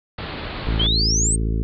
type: low-pass noise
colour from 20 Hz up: pink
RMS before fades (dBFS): -30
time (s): 0.18-0.87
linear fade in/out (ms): 5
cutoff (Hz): 4500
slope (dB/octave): 96
type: harmonic tone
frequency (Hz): 55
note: A1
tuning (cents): 0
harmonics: 1 / 2 / 3 / 4 / 5 / 6 / 7 / 8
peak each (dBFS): -20 / -26 / -30 / -32 / -34 / -36 / -37 / -38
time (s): 0.67-1.63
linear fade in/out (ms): 0
type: exponential sweep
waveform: sine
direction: up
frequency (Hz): 3024 to 8630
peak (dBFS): -18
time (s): 0.79-1.36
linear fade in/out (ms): 10
effects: none